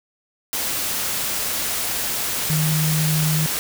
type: tone in noise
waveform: sine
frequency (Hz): 155.56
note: D#3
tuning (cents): 0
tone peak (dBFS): -18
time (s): 2.5-3.46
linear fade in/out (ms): 0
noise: white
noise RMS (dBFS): -24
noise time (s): 0.53-3.59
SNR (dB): +3
effects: none